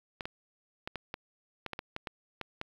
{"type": "clicks", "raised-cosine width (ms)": 0.3, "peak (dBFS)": -20, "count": 12, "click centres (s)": [0.208, 0.255, 0.875, 0.957, 1.141, 1.663, 1.733, 1.791, 1.964, 2.072, 2.413, 2.614], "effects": ["low-pass 5000 Hz 12 dB/octave", "8-bit"]}